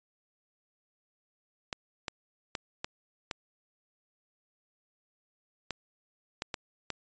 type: clicks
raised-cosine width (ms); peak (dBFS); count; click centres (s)
0.2; -16; 9; 1.728 / 2.082 / 2.552 / 2.845 / 3.312 / 5.707 / 6.421 / 6.542 / 6.903
effects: resampled to 16000 Hz